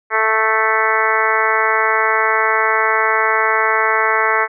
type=harmonic tone; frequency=220 Hz; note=A3; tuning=in tune; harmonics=2 / 3 / 4 / 5 / 6 / 7 / 8 / 9 / 10; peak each=-22 / -25 / -21 / -20 / -20 / -22 / -22 / -20 / -25 dBFS; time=0.1-4.48 s; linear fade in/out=50 ms; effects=none